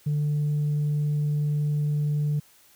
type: tone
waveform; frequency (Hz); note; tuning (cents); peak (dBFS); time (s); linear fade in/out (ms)
sine; 148.2; D3; +16; -20; 0.06-2.4; 10
effects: tanh soft clip ceiling -20 dBFS + white hiss -57 dBFS RMS until 2.75 s